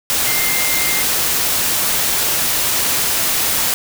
sine tone in noise, 2100 Hz, C7, 6 cents sharp, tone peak -22 dBFS, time 0.27-1.02 s, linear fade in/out 0 ms, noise white, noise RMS -17 dBFS, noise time 0.1-3.74 s, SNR -8 dB, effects none

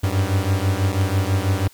45% pulse beating tone pair, 94 / 100.1 Hz, F#2 / G2, +28 / +37 cents, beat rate 6.1 Hz, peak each -20 / -21 dBFS, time 0.03-1.68 s, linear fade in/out 10 ms, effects white hiss -51 dBFS RMS until 1.73 s

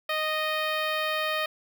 10% pulse tone with notch filter, 620 Hz, D#5, 6 cents flat, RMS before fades -28 dBFS, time 0.09-1.46 s, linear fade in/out 5 ms, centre 8400 Hz, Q 0.61, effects none

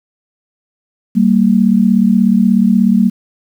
sine tone pair together, 193.5 / 230.1 Hz, G3 / A#3, -22 / -22 cents, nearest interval minor third, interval 300 cents, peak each -10 dBFS, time 1.15-3.1 s, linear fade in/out 20 ms, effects 7-bit

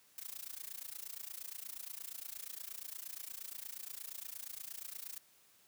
blue noise with amplitude modulation, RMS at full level -43 dBFS, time 0.18-5.18 s, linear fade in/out 0 ms, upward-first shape sine, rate 28.5 Hz, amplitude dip 95%, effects white hiss -67 dBFS RMS until 5.67 s + high-pass 80 Hz 12 dB/octave

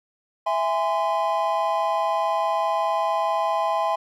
triangle chord, E augmented, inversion none, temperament just, 659.3 / 824.1 / 1030.1 Hz, E5 / G#5 / B#5, 0 / -14 / -27 cents, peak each -23 dBFS, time 0.46-3.96 s, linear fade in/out 10 ms, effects none

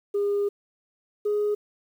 sine tone pair in turn, 405.9 / 416.3 Hz, G#4 / G#4, -40 / +4 cents, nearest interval unison, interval 44 cents, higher second, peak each -20 dBFS, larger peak neither, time 0.14-0.49 / 1.25-1.55 s, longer first, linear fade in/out 10 ms, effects tanh soft clip ceiling -19 dBFS + 9-bit

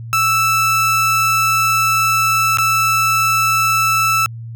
30% pulse tone with dropouts, 1318.5 Hz, E6, in tune, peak -10 dBFS, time 0.13-4.26 s, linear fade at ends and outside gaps 0 ms, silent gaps 2.572-2.585 s, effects added 115 Hz sine -27 dBFS peak until 4.55 s

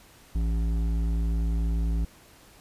sine tone with hard clipping, 55.7 Hz, A1, 22 cents sharp, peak -25 dBFS, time 0.35-2.05 s, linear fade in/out 5 ms, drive 10 dB, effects pink hiss -54 dBFS RMS until 2.6 s + resampled to 32000 Hz

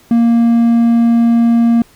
triangle tone, 233.1 Hz, A#3, in tune, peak -5 dBFS, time 0.11-1.82 s, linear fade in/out 2 ms, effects pink hiss -47 dBFS RMS until 1.95 s

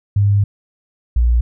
sine tone pair in turn, 101.3 / 59.1 Hz, G#2 / A#1, -43 / +24 cents, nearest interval major sixth, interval 933 cents, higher first, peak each -10 dBFS, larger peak neither, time 0.16-0.44 / 1.16-1.41 s, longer first, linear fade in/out 5 ms, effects none

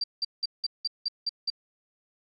sine tone bursts, 4699 Hz, D8, in tune, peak -25 dBFS, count 8, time 0.01-1.502 s, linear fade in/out 5 ms, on 29 ms, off 180 ms, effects none

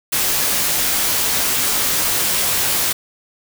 white noise with comb filter, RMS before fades -18 dBFS, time 0.12-2.93 s, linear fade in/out 10 ms, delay 17 ms, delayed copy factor -0.5, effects none

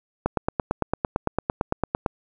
click train, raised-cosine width 1 ms, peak -7 dBFS, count 17, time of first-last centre 0.26-2.062 s, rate 8.88 Hz, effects none

